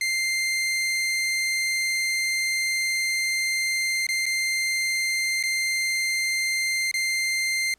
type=tone with dropouts; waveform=sawtooth; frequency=2093 Hz; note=C7; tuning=in tune; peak=-19 dBFS; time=0.01-7.74 s; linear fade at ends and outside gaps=2 ms; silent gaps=4.068-4.088 / 4.257-4.263 / 5.428-5.436 / 6.914-6.94 s; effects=pink hiss -64 dBFS RMS until 7.78 s + low-pass 11000 Hz 12 dB/octave